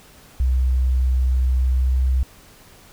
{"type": "tone with pitch glide", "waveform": "sine", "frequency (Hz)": [63.8, 64.47], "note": ["C2", "C2"], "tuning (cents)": [-43, -25], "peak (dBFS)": -15, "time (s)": [0.4, 2.23], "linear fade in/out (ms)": 0, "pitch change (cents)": 18, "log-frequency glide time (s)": [1.67, 2.06], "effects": ["pink hiss -48 dBFS RMS until 2.92 s"]}